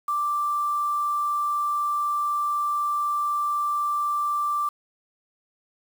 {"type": "tone with quantisation", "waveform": "sine", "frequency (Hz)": 1176, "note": "D6", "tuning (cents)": 2, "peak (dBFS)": -22, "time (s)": [0.08, 4.69], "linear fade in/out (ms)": 5, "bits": 7, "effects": []}